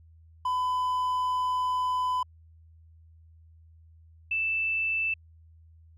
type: tone pair in turn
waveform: triangle / sine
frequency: 1005 / 2646 Hz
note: B5 / E7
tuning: +30 / +6 cents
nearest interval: octave + perfect fourth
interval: 1676 cents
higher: second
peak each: -23 / -25 dBFS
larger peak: first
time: 0.45-2.23 / 4.31-5.14 s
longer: first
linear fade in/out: 5 ms
effects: added 81 Hz sine -52 dBFS peak until 5.97 s